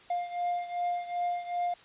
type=beating tone pair; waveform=triangle; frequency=704 / 706.6 Hz; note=F5 / F5; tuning=+14 / +20 cents; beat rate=2.6 Hz; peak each=-29 / -33 dBFS; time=0.1-1.74 s; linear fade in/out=5 ms; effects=white hiss -55 dBFS RMS until 1.84 s + resampled to 8000 Hz